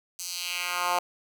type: tone with high-pass filter sweep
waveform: 10% pulse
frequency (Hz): 177.4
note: F3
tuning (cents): +27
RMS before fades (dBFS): -30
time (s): 0.19-0.99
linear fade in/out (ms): 2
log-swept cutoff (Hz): 6500 to 760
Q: 1.7
effects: none